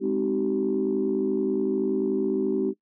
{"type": "chord", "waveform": "sine", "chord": "Ab major seventh", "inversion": "none", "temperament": "equal with one note detuned", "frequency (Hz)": [207.7, 261.6, 311.1, 382.4], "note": ["Ab3", "C4", "Eb4", "G4"], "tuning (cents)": [0, 0, 0, -43], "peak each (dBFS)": [-29, -28, -29, -24], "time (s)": [0, 2.74], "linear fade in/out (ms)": 50, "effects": ["noise-tail reverb RT60 0.1 s tail -20 dB re dry", "tanh soft clip ceiling -14 dBFS"]}